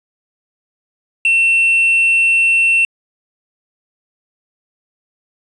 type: tone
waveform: triangle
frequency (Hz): 2700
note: E7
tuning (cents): +41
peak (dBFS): -8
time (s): 1.25-2.85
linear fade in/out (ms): 2
effects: resampled to 24000 Hz + 8-bit